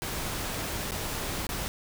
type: noise with dropouts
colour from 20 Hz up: pink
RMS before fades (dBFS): -33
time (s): 0.02-1.68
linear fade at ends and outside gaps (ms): 0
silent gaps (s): 0.909-0.919 / 1.468-1.491
effects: none